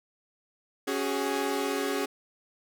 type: chord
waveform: sawtooth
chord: C# suspended fourth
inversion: none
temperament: equal with one note detuned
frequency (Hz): 277.2 / 374.9 / 415.3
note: C#4 / F#4 / G#4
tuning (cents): 0 / +23 / 0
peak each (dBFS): -28 / -29 / -27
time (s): 0.87-2.06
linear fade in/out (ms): 10
effects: none